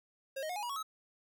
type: tone with pitch steps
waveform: square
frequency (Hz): 540 / 623.9 / 720.8 / 832.8 / 962.2 / 1111.6 / 1284.3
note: C#5 / D#5 / F#5 / G#5 / B5 / C#6 / E6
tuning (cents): -45 / +5 / -45 / +5 / -45 / +4 / -46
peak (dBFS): -37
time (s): 0.36-0.829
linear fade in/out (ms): 10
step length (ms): 67
effects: 13-bit